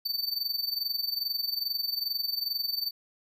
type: tone with amplitude modulation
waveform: square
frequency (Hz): 4562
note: C#8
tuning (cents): +49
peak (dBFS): -26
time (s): 0.05-2.91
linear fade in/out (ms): 10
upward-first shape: sine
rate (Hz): 22.4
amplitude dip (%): 80
effects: none